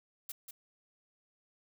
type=noise with echo; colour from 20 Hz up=blue; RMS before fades=-41 dBFS; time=0.29-0.32 s; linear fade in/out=5 ms; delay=190 ms; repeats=1; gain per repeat=-6 dB; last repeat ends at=0.51 s; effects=none